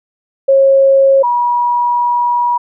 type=tone pair in turn; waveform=sine; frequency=543 / 964.9 Hz; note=C#5 / B5; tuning=-36 / -41 cents; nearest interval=minor seventh; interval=995 cents; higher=second; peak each=-5 / -10 dBFS; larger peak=first; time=0.48-1.23 / 1.23-2.58 s; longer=second; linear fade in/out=10 ms; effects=none